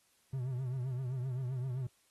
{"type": "tone with vibrato", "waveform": "triangle", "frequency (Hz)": 128.1, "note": "C3", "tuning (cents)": -36, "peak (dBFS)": -32, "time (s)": [0.33, 1.87], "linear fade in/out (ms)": 5, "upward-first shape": "triangle", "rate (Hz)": 7.7, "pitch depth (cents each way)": 110, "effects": ["white hiss -71 dBFS RMS until 2.1 s", "AAC 32 kbps"]}